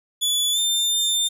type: tone with pitch glide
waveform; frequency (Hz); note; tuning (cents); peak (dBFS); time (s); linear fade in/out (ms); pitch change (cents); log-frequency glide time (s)
sawtooth; 3442 to 3599; A7 to A7; -39 to +38; -16; 0.21-1.29; 20; +77; 0.52-0.59
effects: resampled to 32000 Hz